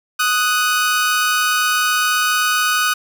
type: tone pair together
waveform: sawtooth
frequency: 1247 / 1482.9 Hz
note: D#6 / F#6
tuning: +3 / +3 cents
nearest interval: minor third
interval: 300 cents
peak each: -14 dBFS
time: 0.19-2.94 s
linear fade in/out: 10 ms
effects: none